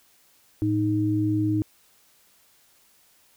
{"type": "tone pair together", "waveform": "sine", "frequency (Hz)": [109.9, 311.1], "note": ["A2", "D#4"], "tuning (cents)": [-2, 0], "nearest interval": "octave + tritone", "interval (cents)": 1802, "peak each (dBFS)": [-25, -22], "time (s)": [0.62, 1.62], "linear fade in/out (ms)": 0, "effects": ["white hiss -60 dBFS RMS until 3.36 s"]}